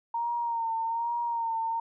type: tone with vibrato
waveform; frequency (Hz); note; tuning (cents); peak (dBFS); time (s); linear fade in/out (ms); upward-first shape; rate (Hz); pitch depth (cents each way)
sine; 925; A#5; -14; -27; 0.14-1.8; 5; sine; 1.2; 42
effects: none